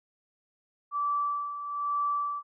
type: tone with tremolo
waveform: sine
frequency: 1160 Hz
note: D6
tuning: 22 cents flat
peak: -25 dBFS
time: 0.91-2.43 s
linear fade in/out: 50 ms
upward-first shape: sine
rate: 1.1 Hz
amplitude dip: 65%
effects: none